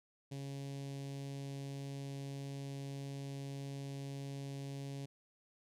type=tone with notch filter; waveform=sawtooth; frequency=138.59 Hz; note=C#3; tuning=in tune; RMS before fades=-44 dBFS; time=0.31-5.06 s; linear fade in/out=10 ms; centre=1300 Hz; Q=0.55; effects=low-pass 10000 Hz 12 dB/octave